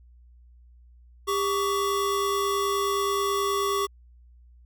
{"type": "tone pair together", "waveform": "square", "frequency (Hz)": [398.8, 1127], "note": ["G4", "C#6"], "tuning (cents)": [30, 28], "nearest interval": "octave + tritone", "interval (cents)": 1798, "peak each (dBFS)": -27, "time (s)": [1.27, 3.87], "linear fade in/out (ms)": 20, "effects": ["added 60 Hz sine -50 dBFS peak until 4.65 s"]}